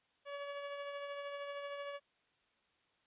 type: tone with tremolo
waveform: sawtooth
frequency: 568 Hz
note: C#5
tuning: 42 cents sharp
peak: -36 dBFS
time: 0.25-2 s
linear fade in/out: 50 ms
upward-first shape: triangle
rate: 13 Hz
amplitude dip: 40%
effects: white hiss -75 dBFS RMS until 3.06 s + resampled to 8000 Hz